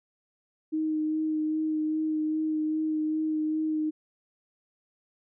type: tone with vibrato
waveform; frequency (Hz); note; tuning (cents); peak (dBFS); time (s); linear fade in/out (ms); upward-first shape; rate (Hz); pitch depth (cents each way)
sine; 311.1; D#4; 0; -25; 0.72-3.91; 20; sine; 2.5; 15
effects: none